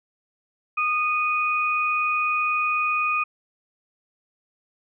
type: tone pair together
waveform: sine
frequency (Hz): 1231 / 2481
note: D#6 / D#7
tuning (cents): -19 / -6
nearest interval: octave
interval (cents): 1213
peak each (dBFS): -23 / -23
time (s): 0.77-3.24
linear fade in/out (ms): 10
effects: none

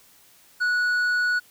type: tone with tanh clipping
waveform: triangle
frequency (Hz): 1468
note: F#6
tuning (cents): -14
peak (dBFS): -21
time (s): 0.6-1.4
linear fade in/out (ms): 20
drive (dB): 10
effects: white hiss -55 dBFS RMS until 1.5 s

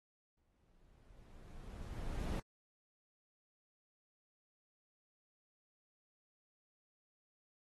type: noise with exponential growth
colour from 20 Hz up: brown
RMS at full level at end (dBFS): -36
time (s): 0.37-2.4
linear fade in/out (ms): 5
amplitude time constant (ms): 440
effects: AAC 32 kbps

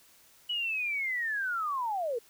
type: linear sweep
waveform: sine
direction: down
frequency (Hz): 2960 to 440.4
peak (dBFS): -29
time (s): 0.49-2.19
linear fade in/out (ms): 10
effects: white hiss -60 dBFS RMS until 2.29 s

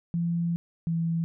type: tone pair in turn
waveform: sine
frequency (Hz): 170 / 165.93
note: F3 / E3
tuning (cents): -46 / +12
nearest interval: unison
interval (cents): 42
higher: first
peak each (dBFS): -24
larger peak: neither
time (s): 0.14-0.56 / 0.87-1.24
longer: first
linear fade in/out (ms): 0
effects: none

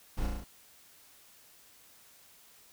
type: noise with echo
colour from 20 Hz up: brown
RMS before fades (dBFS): -34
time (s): 0.17-0.27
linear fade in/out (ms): 10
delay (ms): 35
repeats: 5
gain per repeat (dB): -2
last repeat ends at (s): 0.445
effects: white hiss -59 dBFS RMS until 2.72 s

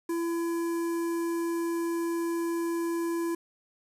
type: tone with notch filter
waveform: square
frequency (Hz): 336.9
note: E4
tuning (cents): +38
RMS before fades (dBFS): -30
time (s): 0.09-3.35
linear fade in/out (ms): 5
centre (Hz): 3400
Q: 0.53
effects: resampled to 32000 Hz + 9-bit

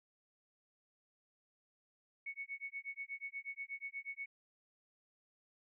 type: tone with tremolo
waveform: sine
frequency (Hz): 2217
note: C#7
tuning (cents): 0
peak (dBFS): -39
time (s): 2.26-4.26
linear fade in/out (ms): 5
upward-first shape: sine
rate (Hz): 8.3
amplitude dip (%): 100
effects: none

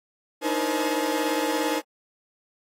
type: tone cluster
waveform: 40% pulse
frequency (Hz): 302.1 / 319.6 / 475.1 / 527 / 853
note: D4 / D#4 / A#4 / C5 / G#5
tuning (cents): +49 / +47 / +33 / +12 / +46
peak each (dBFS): -29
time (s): 0.41-1.82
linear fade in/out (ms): 50
effects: AAC 48 kbps

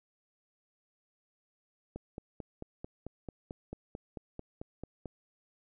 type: click train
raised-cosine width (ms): 2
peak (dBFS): -27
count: 15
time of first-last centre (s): 1.96-5.057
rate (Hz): 4.52
effects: none

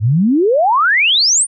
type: exponential sweep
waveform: sine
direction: up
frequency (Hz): 98 to 9630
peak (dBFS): -9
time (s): 0-1.47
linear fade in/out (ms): 50
effects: none

